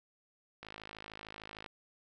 click train, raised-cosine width 0.3 ms, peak -29 dBFS, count 56, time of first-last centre 0.63-1.662 s, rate 53.3 Hz, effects none

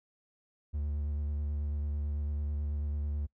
triangle tone with vibrato, 73.42 Hz, D2, in tune, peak -29 dBFS, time 0.73-3.27 s, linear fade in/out 20 ms, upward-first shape square, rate 9.1 Hz, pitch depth 17 cents each way, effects noise-tail reverb RT60 0.1 s tail -25 dB re dry

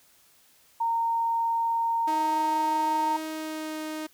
sine tone, 921 Hz, A#5, 21 cents flat, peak -23 dBFS, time 0.8-3.17 s, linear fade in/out 10 ms
sawtooth tone with pitch glide, 315.5 to 310.8 Hz, D#4 to D#4, +24 to -2 cents, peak -28 dBFS, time 2.07-4.07 s, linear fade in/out 10 ms, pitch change -26 cents, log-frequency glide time 3.13-3.81 s
effects white hiss -60 dBFS RMS until 4.13 s

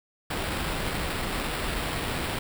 pink noise with sample-and-hold, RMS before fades -30 dBFS, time 0.3-2.39 s, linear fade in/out 5 ms, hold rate 6300 Hz, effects none

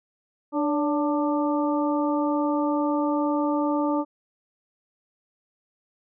harmonic tone with a mistuned harmonic, 296.3 Hz, D4, 15 cents sharp, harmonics 1 / 2 / 3 / 4, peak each -23 / -28 / -29 / -32 dBFS, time 0.52-4.05 s, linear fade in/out 50 ms, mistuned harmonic 2, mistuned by -51 cents, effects none

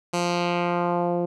10% pulse tone with low-pass filter sweep, 174.61 Hz, F3, in tune, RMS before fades -24 dBFS, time 0.13-1.26 s, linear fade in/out 10 ms, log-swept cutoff 8300 to 450 Hz, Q 1.3, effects none

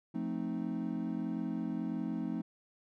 triangle chord, F dominant seventh, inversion none, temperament equal, 174.61 / 220 / 261.6 / 311.1 Hz, F3 / A3 / C4 / Eb4, 0 / 0 / 0 / 0 cents, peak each -38 / -36 / -37 / -38 dBFS, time 0.14-2.42 s, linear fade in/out 10 ms, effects none

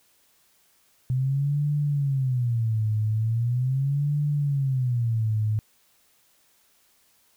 sine tone with vibrato, 125.8 Hz, B2, 32 cents sharp, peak -21 dBFS, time 1.1-5.59 s, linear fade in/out 0 ms, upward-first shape sine, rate 0.4 Hz, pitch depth 270 cents each way, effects white hiss -63 dBFS RMS until 7.36 s

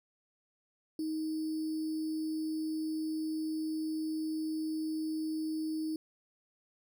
sine tone with sample-and-hold, 314 Hz, D#4, 16 cents sharp, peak -32 dBFS, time 0.99-5.96 s, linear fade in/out 2 ms, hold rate 4900 Hz, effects none

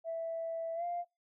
sine tone with pitch glide, 659.3 to 697.7 Hz, E5 to F5, 0 to -2 cents, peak -33 dBFS, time 0.04-1.05 s, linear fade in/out 50 ms, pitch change +98 cents, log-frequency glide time 0.75-0.84 s, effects noise-tail reverb RT60 0.2 s tail -21 dB re dry + tanh soft clip ceiling -29 dBFS

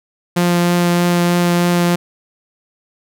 sawtooth tone with vibrato, 174.61 Hz, F3, in tune, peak -8 dBFS, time 0.36-1.96 s, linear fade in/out 10 ms, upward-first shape triangle, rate 3.2 Hz, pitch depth 10 cents each way, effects none

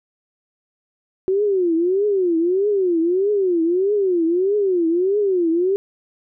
sine tone with vibrato, 369 Hz, F#4, 5 cents flat, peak -15 dBFS, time 1.28-5.76 s, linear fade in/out 0 ms, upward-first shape triangle, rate 1.6 Hz, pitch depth 240 cents each way, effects none

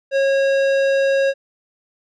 sine tone with tanh clipping, 546 Hz, C#5, 26 cents flat, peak -16 dBFS, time 0.11-1.34 s, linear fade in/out 50 ms, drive 15 dB, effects none

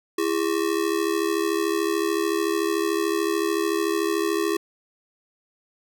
square ring-modulated tone, 370 Hz, F#4, in tune, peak -19 dBFS, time 0.18-4.57 s, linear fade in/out 5 ms, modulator 36.8 Hz, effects none

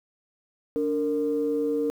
sine tone pair together, 290 / 460.3 Hz, D4 / A#4, -22 / -22 cents, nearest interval minor sixth, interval 800 cents, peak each -26 / -24 dBFS, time 0.76-1.9 s, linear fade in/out 0 ms, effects tanh soft clip ceiling -16 dBFS + 9-bit

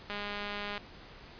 click train, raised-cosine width 0.3 ms, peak -22 dBFS, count 140, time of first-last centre 0.1-0.778 s, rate 205 Hz, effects pink hiss -51 dBFS RMS until 1.39 s + resampled to 11025 Hz

